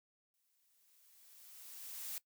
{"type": "noise with exponential growth", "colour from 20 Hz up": "blue", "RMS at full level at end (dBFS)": -42, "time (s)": [0.34, 2.18], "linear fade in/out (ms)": 1, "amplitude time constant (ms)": 400, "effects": ["noise-tail reverb RT60 0.1 s tail -19 dB re dry"]}